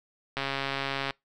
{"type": "click train", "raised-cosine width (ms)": 0.3, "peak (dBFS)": -14, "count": 102, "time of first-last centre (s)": [0.37, 1.107], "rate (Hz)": 137, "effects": ["noise-tail reverb RT60 0.2 s tail -26 dB re dry"]}